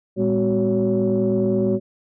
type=tone cluster; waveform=sine; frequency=115.9 / 202.1 / 251.2 / 373.6 / 559 Hz; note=A#2 / G#3 / B3 / F#4 / C#5; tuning=-10 / -47 / +30 / +17 / +14 cents; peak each=-27 / -20 / -26 / -20 / -25 dBFS; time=0.16-1.8 s; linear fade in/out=50 ms; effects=tanh soft clip ceiling -9 dBFS